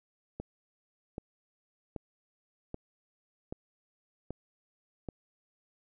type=click train; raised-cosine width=2 ms; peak=-24 dBFS; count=7; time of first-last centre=0.4-5.088 s; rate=1.28 Hz; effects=none